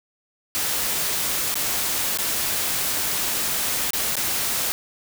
white noise with dropouts, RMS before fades -24 dBFS, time 0.55-4.72 s, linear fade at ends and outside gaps 0 ms, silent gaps 1.542-1.555 / 2.174-2.186 / 3.906-3.933 / 4.155-4.167 s, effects none

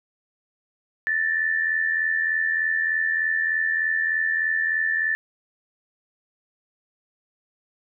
sine tone pair together, 1760 / 1843.3 Hz, A6 / A#6, 0 / -20 cents, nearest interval minor second, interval 80 cents, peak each -21 / -28 dBFS, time 1.07-5.15 s, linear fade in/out 0 ms, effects none

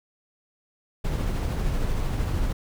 brown noise with tremolo, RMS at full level -24 dBFS, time 1.04-2.53 s, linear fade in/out 10 ms, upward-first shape triangle, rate 13 Hz, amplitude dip 30%, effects none

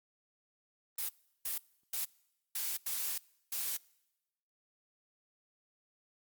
blue noise bursts at uneven times, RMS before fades -36 dBFS, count 6, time 0.98-1.09 / 1.45-1.58 / 1.93-2.05 / 2.55-2.77 / 2.86-3.18 / 3.52-3.77 s, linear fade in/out 5 ms, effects noise-tail reverb RT60 1.0 s tail -25 dB re dry + Opus 32 kbps

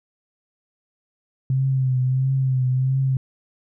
sine tone with vibrato, 130.81 Hz, C3, in tune, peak -17 dBFS, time 1.5-3.17 s, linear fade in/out 2 ms, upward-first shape triangle, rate 1.5 Hz, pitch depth 51 cents each way, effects none

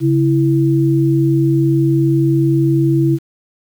sine tone pair together, 138.59 / 330.1 Hz, C#3 / E4, 0 / +2 cents, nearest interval octave + minor third, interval 1502 cents, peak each -13 dBFS, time 0-3.19 s, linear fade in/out 50 ms, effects 7-bit

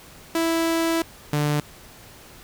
sawtooth tone pair in turn, 329.6 / 148.01 Hz, E4 / D3, 0 / +14 cents, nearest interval octave + major second, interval 1386 cents, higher first, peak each -16 dBFS, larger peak neither, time 0.35-1.02 / 1.33-1.6 s, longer first, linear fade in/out 2 ms, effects pink hiss -46 dBFS RMS until 2.43 s

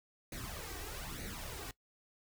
pink noise with flanger, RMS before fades -44 dBFS, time 0.32-1.71 s, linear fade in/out 2 ms, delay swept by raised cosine 0.47 to 2.67 ms, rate 1.1 Hz, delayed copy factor +0.7, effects noise-tail reverb RT60 0.1 s tail -19 dB re dry

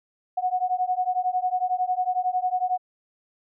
sine beating tone pair, 728 / 739 Hz, F#5 / F#5, -28 / -2 cents, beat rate 11 Hz, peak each -25 dBFS, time 0.37-2.78 s, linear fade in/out 10 ms, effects none

